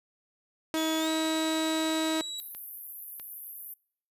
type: tone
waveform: sawtooth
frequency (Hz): 318.2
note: D#4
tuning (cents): +39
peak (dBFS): -23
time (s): 0.74-2.21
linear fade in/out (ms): 0
type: tone with pitch glide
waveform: 35% pulse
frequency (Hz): 3431 to 3896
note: A7 to B7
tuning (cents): -44 to -24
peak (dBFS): -33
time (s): 0.77-2.4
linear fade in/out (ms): 0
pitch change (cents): +220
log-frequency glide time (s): 0.99-1.09
type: click train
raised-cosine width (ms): 0.2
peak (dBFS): -29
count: 4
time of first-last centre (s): 1.25-3.198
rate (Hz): 1.54
type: high-pass noise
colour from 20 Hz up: white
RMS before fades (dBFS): -38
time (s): 2.38-3.74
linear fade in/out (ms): 5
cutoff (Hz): 11000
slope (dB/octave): 96
effects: noise-tail reverb RT60 0.6 s tail -26 dB re dry + resampled to 32000 Hz